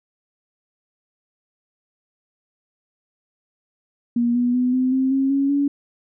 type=tone with pitch steps; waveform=sine; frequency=238 / 244 / 250.1 / 256.4 / 262.9 / 269.5 / 276.2 / 283.2 Hz; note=A#3 / B3 / B3 / C4 / C4 / C#4 / C#4 / C#4; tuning=+36 / -21 / +22 / -35 / +8 / -49 / -6 / +37 cents; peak=-16 dBFS; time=4.16-5.68 s; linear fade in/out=5 ms; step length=190 ms; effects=none